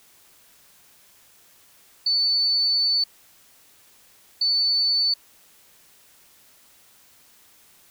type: tone bursts at uneven times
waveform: sine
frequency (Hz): 4495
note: C#8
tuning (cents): +23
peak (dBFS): -18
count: 2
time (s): 2.06-3.04 / 4.41-5.14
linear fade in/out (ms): 5
effects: white hiss -55 dBFS RMS until 7.9 s